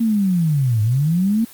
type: linear two-way sweep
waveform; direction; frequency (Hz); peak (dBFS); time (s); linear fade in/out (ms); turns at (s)
sine; down then up; 233.1 to 103.6 to 233.1; -14; 0-1.45; 10; 0.82
effects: white hiss -42 dBFS RMS until 1.53 s + Opus 24 kbps